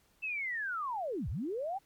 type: linear two-way sweep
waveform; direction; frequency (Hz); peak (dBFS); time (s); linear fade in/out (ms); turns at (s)
sine; down then up; 2672 to 52.1 to 815; -33; 0.22-1.79; 20; 1.29
effects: pink hiss -69 dBFS RMS until 1.85 s + MP3 96 kbps